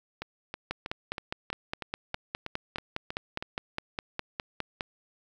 two click trains, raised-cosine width 0.3 ms, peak -19 / -15 dBFS, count 11 / 21, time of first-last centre 0.22-3.425 / 0.71-4.808 s, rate 3.12 / 4.88 Hz, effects 9-bit

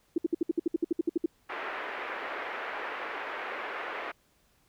sine tone bursts, 333.2 Hz, E4, 19 cents sharp, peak -22 dBFS, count 14, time 0.16-1.26 s, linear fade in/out 5 ms, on 21 ms, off 62 ms
white band-pass noise, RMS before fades -37 dBFS, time 1.49-4.12 s, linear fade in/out 10 ms, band 350 to 2100 Hz, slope 24 dB/octave
effects pink hiss -68 dBFS RMS until 4.68 s

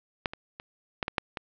clicks, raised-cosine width 0.3 ms, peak -10 / -21 / -23 / -11 / -13 / -8 / -17 dBFS, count 7, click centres 0.258 / 0.335 / 0.599 / 1.028 / 1.081 / 1.182 / 1.372 s, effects low-pass 4000 Hz 12 dB/octave

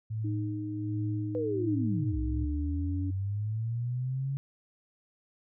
sine tone with tremolo, 109.5 Hz, A2, 8 cents flat, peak -29 dBFS, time 0.1-2.45 s, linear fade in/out 10 ms, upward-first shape sine, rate 1.3 Hz, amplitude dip 60%
sine tone with pitch glide, 309.1 to 285.1 Hz, D#4 to C#4, -11 to +49 cents, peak -34 dBFS, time 0.24-3.11 s, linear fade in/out 10 ms, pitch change -140 cents, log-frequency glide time 2.29-2.75 s
sine linear two-way sweep, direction down then up, 499.5 to 60.6 to 139.2 Hz, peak -29 dBFS, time 1.35-4.37 s, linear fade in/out 0 ms, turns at 2.18 s
effects none

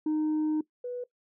sine tone pair in turn, 308.2 / 491.9 Hz, D#4 / B4, -16 / -7 cents, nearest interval minor sixth, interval 809 cents, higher second, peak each -22 / -32 dBFS, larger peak first, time 0.06-0.61 / 0.84-1.04 s, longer first, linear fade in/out 5 ms, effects noise-tail reverb RT60 0.1 s tail -19 dB re dry + tanh soft clip ceiling -24 dBFS

